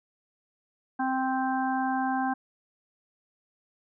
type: harmonic tone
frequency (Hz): 261.6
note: C4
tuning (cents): 0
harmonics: 1 / 3 / 4 / 5 / 6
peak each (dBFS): -29 / -28 / -35 / -44 / -35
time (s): 0.99-2.34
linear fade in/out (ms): 10
effects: none